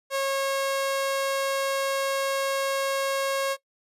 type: tone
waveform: sawtooth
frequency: 545 Hz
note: C#5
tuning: 29 cents flat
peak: -20 dBFS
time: 0.1-3.57 s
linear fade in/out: 50 ms
effects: noise-tail reverb RT60 0.1 s tail -20 dB re dry + resampled to 32000 Hz